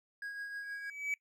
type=tone with tremolo; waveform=triangle; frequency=1644 Hz; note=G#6; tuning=18 cents flat; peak=-36 dBFS; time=0.22-0.9 s; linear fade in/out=2 ms; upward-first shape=triangle; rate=6.4 Hz; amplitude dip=45%
type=tone with exponential growth; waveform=triangle; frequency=2286 Hz; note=D7; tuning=47 cents flat; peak=-28 dBFS; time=0.63-1.14 s; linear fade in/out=1 ms; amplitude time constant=110 ms
effects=noise-tail reverb RT60 0.1 s tail -22 dB re dry